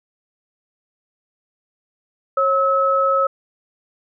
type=tone pair together; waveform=sine; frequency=544.3 / 1293 Hz; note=C#5 / E6; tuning=-32 / -34 cents; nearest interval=octave + minor third; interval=1498 cents; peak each=-18 / -16 dBFS; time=2.37-3.27 s; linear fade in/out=5 ms; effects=none